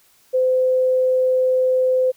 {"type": "tone", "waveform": "sine", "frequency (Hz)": 513, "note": "C5", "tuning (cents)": -34, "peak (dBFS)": -14, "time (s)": [0.33, 2.12], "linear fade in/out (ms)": 20, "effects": ["white hiss -56 dBFS RMS until 2.16 s"]}